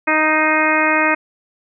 harmonic tone with a mistuned harmonic, 311.1 Hz, D#4, in tune, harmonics 1 / 2 / 3 / 4 / 5 / 6 / 7 / 8, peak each -21 / -21 / -21 / -21 / -21 / -21 / -21 / -21 dBFS, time 0.07-1.15 s, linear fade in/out 10 ms, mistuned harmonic 7, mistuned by -31 cents, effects none

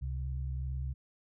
sine tone pair together, 67.72 / 130 Hz, C#2 / C3, -40 / -11 cents, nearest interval major seventh, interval 1129 cents, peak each -34 / -39 dBFS, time 0.01-0.94 s, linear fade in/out 20 ms, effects none

